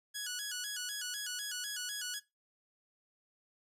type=tone with vibrato; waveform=10% pulse; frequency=1568 Hz; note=G6; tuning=in tune; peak=-29 dBFS; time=0.14-2.2 s; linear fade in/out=20 ms; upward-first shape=square; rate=4 Hz; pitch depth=110 cents each way; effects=noise-tail reverb RT60 0.2 s tail -17 dB re dry

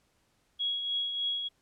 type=tone with tremolo; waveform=sine; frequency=3322 Hz; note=G#7; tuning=in tune; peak=-27 dBFS; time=0.59-1.49 s; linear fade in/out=20 ms; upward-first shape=triangle; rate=3.3 Hz; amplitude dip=50%; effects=pink hiss -71 dBFS RMS until 1.61 s + low-pass 11000 Hz 12 dB/octave

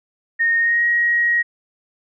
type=tone with pitch glide; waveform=sine; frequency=1847 to 1891.3 Hz; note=A#6 to A#6; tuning=-16 to +25 cents; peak=-14 dBFS; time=0.39-1.43 s; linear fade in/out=20 ms; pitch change=+41 cents; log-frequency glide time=0.59-0.85 s; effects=none

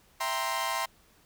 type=chord; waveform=sawtooth; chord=C dominant seventh; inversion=first; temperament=equal; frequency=659.3 / 784 / 932.3 / 1046.5 Hz; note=E5 / G5 / Bb5 / C6; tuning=0 / 0 / 0 / 0 cents; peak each=-33 / -33 / -31 / -28 dBFS; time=0.2-0.86 s; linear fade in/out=10 ms; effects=pink hiss -62 dBFS RMS until 1.25 s

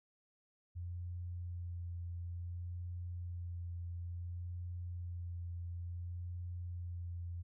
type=tone with vibrato; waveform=sine; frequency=87.31 Hz; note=F2; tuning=in tune; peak=-40 dBFS; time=0.75-7.43 s; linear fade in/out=20 ms; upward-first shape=sine; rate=0.57 Hz; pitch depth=16 cents each way; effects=none

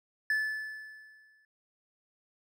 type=tone with exponential decay; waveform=triangle; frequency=1738 Hz; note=A6; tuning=22 cents flat; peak=-23 dBFS; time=0.3-1.45 s; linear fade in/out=2 ms; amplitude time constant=250 ms; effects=none

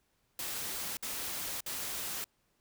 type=noise bursts; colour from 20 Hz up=white; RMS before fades=-38 dBFS; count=3; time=0.39-2.242 s; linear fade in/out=2 ms; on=580 ms; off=56 ms; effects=pink hiss -75 dBFS RMS until 2.6 s

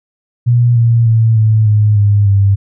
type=tone with pitch steps; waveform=sine; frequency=120.4 / 116.57 / 112.86 / 109.27 / 105.79 / 102.42 / 99.16 Hz; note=B2 / A#2 / A2 / A2 / G#2 / G#2 / G2; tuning=-44 / 0 / +44 / -12 / +32 / -24 / +20 cents; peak=-6 dBFS; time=0.46-2.56 s; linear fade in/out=20 ms; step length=300 ms; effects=none

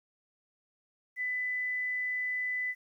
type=tone; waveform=sine; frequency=1999 Hz; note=B6; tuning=20 cents sharp; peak=-30 dBFS; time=1.16-2.75 s; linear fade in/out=50 ms; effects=11-bit

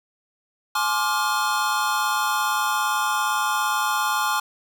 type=chord; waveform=square; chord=D half-diminished seventh; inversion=second; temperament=just; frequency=845.8 / 1057.2 / 1174.7 / 1409.6 Hz; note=Ab5 / C6 / D6 / F6; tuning=+31 / +18 / 0 / +16 cents; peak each=-27 dBFS; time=0.75-4.4 s; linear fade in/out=5 ms; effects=none

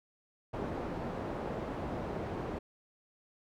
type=low-pass noise; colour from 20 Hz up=white; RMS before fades=-38 dBFS; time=0.53-2.59 s; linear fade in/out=10 ms; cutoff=590 Hz; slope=12 dB/octave; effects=none

